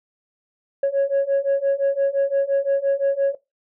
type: beating tone pair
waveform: sine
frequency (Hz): 550 / 555.8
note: C#5 / C#5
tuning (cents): -14 / +4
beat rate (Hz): 5.8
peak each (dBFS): -19 / -18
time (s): 0.83-3.35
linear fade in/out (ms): 5
effects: noise-tail reverb RT60 0.2 s tail -18 dB re dry + tanh soft clip ceiling -14 dBFS